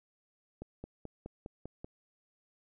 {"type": "accelerating click train", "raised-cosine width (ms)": 2, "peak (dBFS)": -29, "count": 7, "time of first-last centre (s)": [0.62, 1.845], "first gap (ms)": 220, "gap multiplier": 0.97, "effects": []}